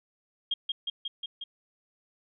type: tone with echo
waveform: sine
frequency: 3234 Hz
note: G#7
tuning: 47 cents flat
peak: -25 dBFS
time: 0.51-0.54 s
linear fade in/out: 5 ms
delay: 180 ms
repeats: 5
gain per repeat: -2 dB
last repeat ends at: 1.44 s
effects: none